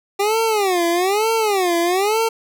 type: tone with vibrato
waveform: 25% pulse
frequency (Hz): 392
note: G4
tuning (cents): 0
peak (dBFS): -12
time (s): 0.19-2.29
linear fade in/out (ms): 10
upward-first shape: sine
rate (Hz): 1.1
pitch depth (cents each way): 250
effects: none